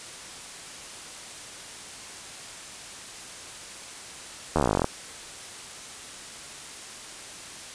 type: slowing click train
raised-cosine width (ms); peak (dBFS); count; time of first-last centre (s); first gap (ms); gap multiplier
1; -8; 17; 4.56-4.844; 12; 1.05
effects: white hiss -41 dBFS RMS until 7.74 s + resampled to 22050 Hz